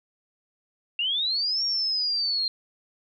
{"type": "linear two-way sweep", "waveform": "sine", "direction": "up then down", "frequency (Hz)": [2732, 5588, 4168], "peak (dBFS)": -23, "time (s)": [0.99, 2.48], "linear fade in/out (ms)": 2, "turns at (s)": 1.64, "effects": []}